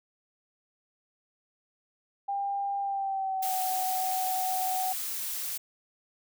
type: tone with pitch glide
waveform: sine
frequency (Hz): 798 to 748.9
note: G5 to F#5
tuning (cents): +31 to +21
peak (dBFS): -28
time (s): 2.28-4.93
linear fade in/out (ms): 10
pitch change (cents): -110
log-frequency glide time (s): 2.8-3.6
type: noise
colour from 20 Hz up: blue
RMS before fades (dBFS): -34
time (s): 3.42-5.58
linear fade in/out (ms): 10
effects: none